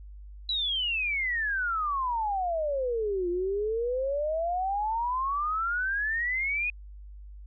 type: exponential two-way sweep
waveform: sine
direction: down then up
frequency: 3985 to 345.4 to 2503 Hz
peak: -26 dBFS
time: 0.49-6.7 s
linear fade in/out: 2 ms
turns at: 3.29 s
effects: added 50 Hz sine -42 dBFS peak until 7.46 s